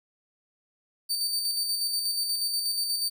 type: tone with tremolo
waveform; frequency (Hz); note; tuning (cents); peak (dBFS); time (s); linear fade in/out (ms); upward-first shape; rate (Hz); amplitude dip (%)
sawtooth; 4597; D8; -38; -22; 1.09-3.1; 20; square; 8.3; 35
effects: none